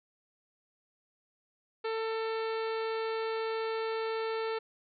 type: harmonic tone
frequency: 446.4 Hz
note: A4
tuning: 25 cents sharp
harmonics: 1 / 2 / 3 / 4 / 5 / 6 / 7 / 8 / 9 / 10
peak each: -32 / -40 / -41 / -46 / -47 / -49 / -54 / -53 / -51 / -53 dBFS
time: 1.84-4.59 s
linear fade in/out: 10 ms
effects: none